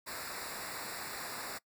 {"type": "noise with comb filter", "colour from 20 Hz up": "pink", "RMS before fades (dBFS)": -42, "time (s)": [0.06, 1.59], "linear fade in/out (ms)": 20, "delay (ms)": 0.32, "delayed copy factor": -0.95, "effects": ["noise-tail reverb RT60 0.1 s tail -22 dB re dry"]}